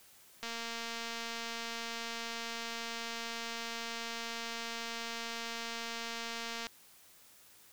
click train, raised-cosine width 0.2 ms, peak -23 dBFS, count 1442, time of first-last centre 0.43-6.668 s, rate 231 Hz, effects white hiss -60 dBFS RMS until 7.72 s

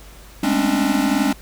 square tone cluster, 202.9 / 215.7 / 252.2 / 271.2 / 294.2 Hz, G#3 / A3 / B3 / C#4 / D4, -40 / -34 / +36 / -38 / +3 cents, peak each -24 / -27 / -27 / -21 / -22 dBFS, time 0.43-1.33 s, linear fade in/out 5 ms, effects added 50 Hz sine -42 dBFS peak until 1.41 s + pink hiss -45 dBFS RMS until 1.41 s

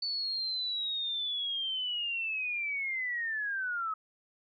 sine linear sweep, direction down, 4500 to 1268 Hz, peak -31 dBFS, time 0.02-3.94 s, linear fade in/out 5 ms, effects none

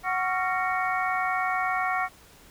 harmonic tone with a mistuned harmonic, 371 Hz, F#4, 5 cents sharp, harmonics 2 / 3 / 4 / 5 / 6, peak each -28 / -30 / -31 / -32 / -33 dBFS, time 0.03-2.09 s, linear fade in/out 50 ms, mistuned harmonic 4, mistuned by -130 cents, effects pink hiss -53 dBFS RMS until 2.5 s

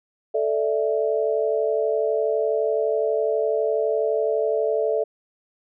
sine chord, A suspended fourth, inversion none, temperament equal, 440 / 587.3 / 659.3 Hz, A4 / D5 / E5, 0 / 0 / 0 cents, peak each -22 / -25 / -25 dBFS, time 0.34-5.04 s, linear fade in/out 10 ms, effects none

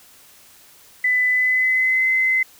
sine tone with pitch glide, 2000 to 2051 Hz, B6 to C7, +21 to -35 cents, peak -15 dBFS, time 1.04-2.43 s, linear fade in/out 5 ms, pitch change +44 cents, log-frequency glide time 1.29-2.08 s, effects white hiss -49 dBFS RMS until 2.59 s

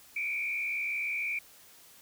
sine tone with frequency modulation, 2349 Hz, D7, in tune, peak -30 dBFS, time 0.16-1.39 s, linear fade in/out 5 ms, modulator 66.4 Hz, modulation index 1.5, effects white hiss -56 dBFS RMS until 2.01 s

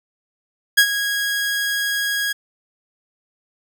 sawtooth tone with ADSR envelope, 1648 Hz, G#6, 14 cents flat, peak -4 dBFS, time 0.77-2.33 s, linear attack 14 ms, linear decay 73 ms, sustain -12 dB, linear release 12 ms, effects none

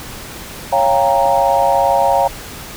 sine chord, G half-diminished seventh, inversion second, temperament equal with one note detuned, 554.4 / 698.5 / 795.9 / 932.3 Hz, Db5 / F5 / G5 / Bb5, 0 / 0 / +26 / 0 cents, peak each -16 dBFS, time 0.72-2.28 s, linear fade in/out 10 ms, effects pink hiss -31 dBFS RMS until 2.76 s

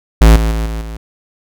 square tone with level steps, 55 Hz, A1, in tune, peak -3 / -12 / -15 / -19 / -24 dBFS, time 0.21-0.97 s, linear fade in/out 5 ms, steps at 0.36 / 0.51 / 0.66 / 0.81 s, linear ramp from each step 2 ms, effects none

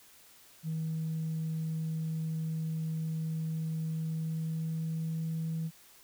sine tone with pitch glide, 159.9 to 161.94 Hz, D#3 to E3, +48 to -30 cents, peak -30 dBFS, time 0.63-5.71 s, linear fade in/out 50 ms, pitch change +22 cents, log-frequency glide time 3.86-5.48 s, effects tanh soft clip ceiling -28 dBFS + white hiss -58 dBFS RMS until 6.03 s

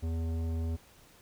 triangle tone with tanh clipping, 82 Hz, E2, 9 cents flat, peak -32 dBFS, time 0.02-0.77 s, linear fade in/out 20 ms, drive 18 dB, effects pink hiss -59 dBFS RMS until 1.21 s

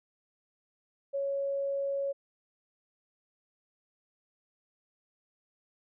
sine tone, 555 Hz, C#5, 2 cents sharp, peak -29 dBFS, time 1.13-2.13 s, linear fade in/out 20 ms, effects none

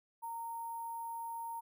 sine tone with sample-and-hold, 924 Hz, A#5, 16 cents flat, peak -39 dBFS, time 0.22-1.61 s, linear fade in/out 20 ms, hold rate 11025 Hz, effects none

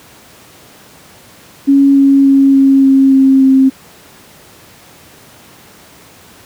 sine tone with pitch steps, 277.2 / 275.3 / 273.4 / 271.5 / 269.6 / 267.8 / 265.9 Hz, C#4 / C#4 / C#4 / C#4 / C#4 / C4 / C4, 0 / -12 / -24 / -36 / -48 / +40 / +28 cents, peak -4 dBFS, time 1.67-3.7 s, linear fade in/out 20 ms, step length 290 ms, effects pink hiss -40 dBFS RMS until 6.45 s + high-pass 100 Hz 12 dB/octave

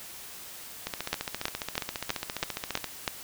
two click trains, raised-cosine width 0.2 ms, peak -14 / -9 dBFS, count 30 / 7, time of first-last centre 0.87-2.843 / 1.13-3.078 s, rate 14.7 / 3.08 Hz, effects white hiss -44 dBFS RMS until 3.23 s

